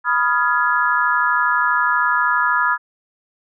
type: chord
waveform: sine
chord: F half-diminished seventh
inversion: second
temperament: equal with one note detuned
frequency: 987.8 / 1244.5 / 1396.9 / 1680.5 Hz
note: Cb6 / Eb6 / F6 / Ab6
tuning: 0 / 0 / 0 / +20 cents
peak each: -20 dBFS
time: 0.04-2.78 s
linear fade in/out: 50 ms
effects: none